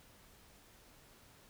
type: silence
effects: pink hiss -62 dBFS RMS until 1.49 s